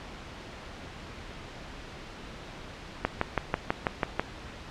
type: click train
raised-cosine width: 0.5 ms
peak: -9 dBFS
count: 8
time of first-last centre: 3.05-4.196 s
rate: 6.11 Hz
effects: pink hiss -43 dBFS RMS until 4.7 s + low-pass 4000 Hz 12 dB/octave